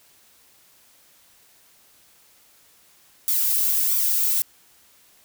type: noise with flanger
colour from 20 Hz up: violet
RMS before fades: -21 dBFS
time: 3.28-4.42 s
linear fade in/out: 0 ms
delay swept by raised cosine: 0.85 to 2.35 ms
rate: 1.5 Hz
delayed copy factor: +0.65
effects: white hiss -56 dBFS RMS until 5.24 s